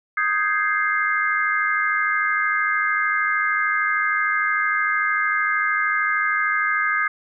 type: chord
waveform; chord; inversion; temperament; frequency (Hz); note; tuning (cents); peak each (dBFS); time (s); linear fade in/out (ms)
sine; Ab major seventh; second; equal; 1244.5 / 1568 / 1661.2 / 2093; Eb6 / G6 / Ab6 / C7; 0 / 0 / 0 / 0; -23 / -25 / -24 / -24; 0.17-7.08; 5
effects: none